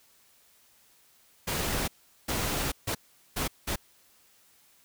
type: noise bursts at uneven times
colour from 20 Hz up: pink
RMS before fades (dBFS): -30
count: 5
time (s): 1.47-1.88 / 2.28-2.72 / 2.87-2.95 / 3.36-3.48 / 3.67-3.76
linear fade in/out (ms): 10
effects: white hiss -62 dBFS RMS until 4.84 s